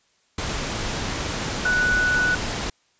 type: tone in noise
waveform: sine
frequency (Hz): 1480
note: F#6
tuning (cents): 0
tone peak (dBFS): -18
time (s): 1.65-2.35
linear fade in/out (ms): 5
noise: pink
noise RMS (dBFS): -27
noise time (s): 0.38-2.7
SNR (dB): +6
effects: white hiss -64 dBFS RMS until 2.99 s + resampled to 16000 Hz